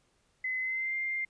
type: tone with pitch glide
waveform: sine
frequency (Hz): 2034 to 2103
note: C7 to C7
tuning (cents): -50 to +8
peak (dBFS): -30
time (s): 0.44-1.25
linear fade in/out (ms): 5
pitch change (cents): +58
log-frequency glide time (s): 0.59-0.96
effects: pink hiss -71 dBFS RMS until 1.29 s + resampled to 22050 Hz